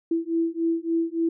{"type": "beating tone pair", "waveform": "sine", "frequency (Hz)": [329.6, 333.1], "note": ["E4", "E4"], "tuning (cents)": [0, 18], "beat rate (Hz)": 3.5, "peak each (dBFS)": -25, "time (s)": [0.11, 1.29], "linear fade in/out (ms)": 5, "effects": []}